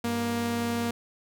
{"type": "tone pair together", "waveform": "sawtooth", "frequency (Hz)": [99.01, 235], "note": ["G2", "A#3"], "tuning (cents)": [18, 14], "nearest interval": "octave + minor third", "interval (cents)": 1496, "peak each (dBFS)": [-32, -23], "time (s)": [0.04, 0.91], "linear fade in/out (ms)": 5, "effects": []}